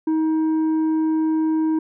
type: tone with tanh clipping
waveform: sine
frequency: 316.3 Hz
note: D#4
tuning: 29 cents sharp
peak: -18 dBFS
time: 0.07-1.79 s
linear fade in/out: 5 ms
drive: 5 dB
effects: none